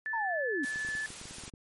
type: tone with pitch glide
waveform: sine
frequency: 1749 to 1735.9 Hz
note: A6 to A6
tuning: -11 to -24 cents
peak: -32 dBFS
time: 0.06-1.06 s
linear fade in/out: 0 ms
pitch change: -13 cents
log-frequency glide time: 0.21-0.42 s
type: linear sweep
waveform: sine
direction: down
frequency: 953 to 247.9 Hz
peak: -31 dBFS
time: 0.13-0.65 s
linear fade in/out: 5 ms
type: noise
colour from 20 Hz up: white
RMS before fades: -44 dBFS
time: 0.63-1.5 s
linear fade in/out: 10 ms
type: clicks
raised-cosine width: 3 ms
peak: -35 dBFS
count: 12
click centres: 0.759 / 0.849 / 0.888 / 0.952 / 1.104 / 1.214 / 1.255 / 1.31 / 1.384 / 1.437 / 1.479 / 1.538 s
effects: MP3 48 kbps